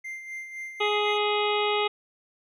triangle tone with tremolo, 2093 Hz, C7, in tune, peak -31 dBFS, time 0.04-1.18 s, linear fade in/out 10 ms, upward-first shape sine, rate 3.9 Hz, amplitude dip 55%
harmonic tone, 417 Hz, G#4, 7 cents sharp, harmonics 1 / 2 / 3 / 5 / 6 / 7 / 8 / 9, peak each -26 / -29 / -31 / -33 / -34 / -34 / -35 / -36 dBFS, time 0.8-1.88 s, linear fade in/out 10 ms
effects none

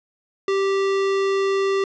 sine tone with hard clipping, 390.9 Hz, G4, 5 cents flat, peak -20 dBFS, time 0.48-1.84 s, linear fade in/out 2 ms, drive 18 dB, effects resampled to 22050 Hz

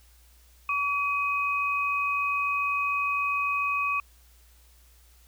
sine tone pair together, 1136 / 2517 Hz, C#6 / D#7, +42 / +19 cents, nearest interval octave + major second, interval 1377 cents, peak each -27 dBFS, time 0.69-4 s, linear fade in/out 2 ms, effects added 60 Hz sine -55 dBFS peak until 5.27 s + white hiss -61 dBFS RMS until 5.27 s

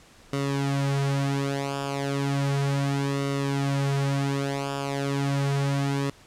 sawtooth tone with flanger, 139.2 Hz, C#3, 8 cents sharp, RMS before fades -26 dBFS, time 0.33-6.1 s, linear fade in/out 2 ms, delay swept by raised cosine 1.2 to 6.7 ms, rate 0.34 Hz, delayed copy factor -0.75, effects pink hiss -53 dBFS RMS until 6.26 s + low-pass 9000 Hz 12 dB/octave

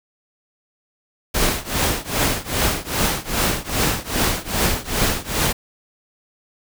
pink noise with tremolo, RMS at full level -17 dBFS, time 1.34-5.53 s, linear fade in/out 10 ms, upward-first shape triangle, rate 2.5 Hz, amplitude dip 95%, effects none

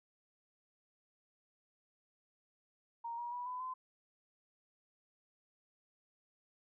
sine tone with pitch steps, 932.3 / 954.6 / 977.5 / 1000.9 / 1024.9 Hz, A#5 / A#5 / B5 / B5 / C6, 0 / +41 / -18 / +23 / -36 cents, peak -39 dBFS, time 3.04-3.74 s, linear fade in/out 10 ms, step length 140 ms, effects none

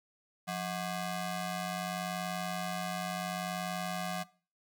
sawtooth ring-modulated tone, 455.3 Hz, A#4, 41 cents flat, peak -27 dBFS, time 0.47-4.24 s, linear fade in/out 20 ms, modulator 278 Hz, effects noise-tail reverb RT60 0.4 s tail -21 dB re dry

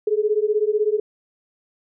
sine beating tone pair, 416 / 432 Hz, G#4 / A4, +3 / -32 cents, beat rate 16 Hz, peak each -20 dBFS, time 0.07-1 s, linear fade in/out 5 ms, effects none

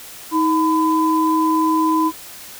sine tone pair together, 317.3 / 1007.4 Hz, D#4 / B5, +34 / +34 cents, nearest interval octave + minor sixth, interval 2000 cents, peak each -16 / -17 dBFS, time 0.31-2.12 s, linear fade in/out 50 ms, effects white hiss -37 dBFS RMS until 2.59 s

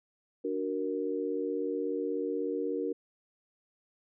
sine chord, D augmented, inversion none, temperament equal, 293.7 / 370 / 466.2 Hz, D4 / F#4 / A#4, 0 / 0 / 0 cents, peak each -35 / -35 / -33 dBFS, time 0.44-2.93 s, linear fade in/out 10 ms, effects none

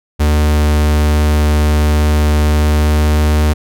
45% pulse tone with pitch glide, 75.1 to 75.75 Hz, D2 to D#2, +39 to -46 cents, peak -9 dBFS, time 0.19-3.54 s, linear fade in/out 20 ms, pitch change +15 cents, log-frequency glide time 2.36-3.42 s, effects none

